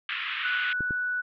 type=band-pass noise; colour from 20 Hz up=white; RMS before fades=-32 dBFS; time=0.09-0.73 s; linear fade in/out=2 ms; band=1200 to 3200 Hz; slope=48 dB/octave
type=tone; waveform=sine; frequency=1480 Hz; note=F#6; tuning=in tune; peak=-26 dBFS; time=0.43-1.22 s; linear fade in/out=20 ms
type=clicks; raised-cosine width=3 ms; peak=-22 dBFS; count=2; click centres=0.807 / 0.908 s
effects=none